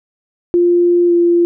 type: tone with pitch glide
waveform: sine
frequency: 349.2 to 344.8 Hz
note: F4 to F4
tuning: 0 to -22 cents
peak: -8 dBFS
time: 0.54-1.45 s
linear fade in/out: 0 ms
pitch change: -22 cents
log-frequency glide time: 1.07-1.12 s
effects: none